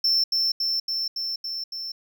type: tone with echo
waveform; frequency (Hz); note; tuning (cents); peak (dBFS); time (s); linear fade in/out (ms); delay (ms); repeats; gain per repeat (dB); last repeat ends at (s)
triangle; 5360; E8; +28; -17; 0.04-0.24; 5; 280; 6; -2; 1.92
effects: none